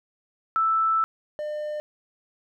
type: tone pair in turn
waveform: sine / triangle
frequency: 1320 / 601.7 Hz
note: E6 / D5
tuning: +2 / +42 cents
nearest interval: octave + major second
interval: 1360 cents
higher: first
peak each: -19 / -26 dBFS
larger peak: first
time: 0.56-1.04 / 1.39-1.8 s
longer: first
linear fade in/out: 0 ms
effects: none